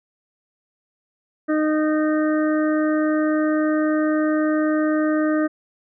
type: harmonic tone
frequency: 307.9 Hz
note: D#4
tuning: 18 cents flat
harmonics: 1 / 2 / 4 / 5 / 6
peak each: -18 / -24 / -30 / -32 / -34 dBFS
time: 1.48-5.48 s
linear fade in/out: 20 ms
effects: none